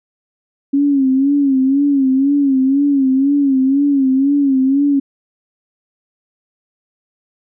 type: tone with vibrato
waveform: sine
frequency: 273.9 Hz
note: C#4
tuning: 21 cents flat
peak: -10 dBFS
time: 0.73-5 s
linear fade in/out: 10 ms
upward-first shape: sine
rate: 2 Hz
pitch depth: 82 cents each way
effects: none